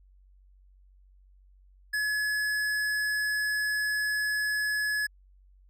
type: tone with tanh clipping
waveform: sine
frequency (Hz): 1700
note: G#6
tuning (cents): +40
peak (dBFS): -28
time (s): 1.93-5.07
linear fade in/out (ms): 10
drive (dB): 17
effects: added 47 Hz sine -55 dBFS peak until 5.69 s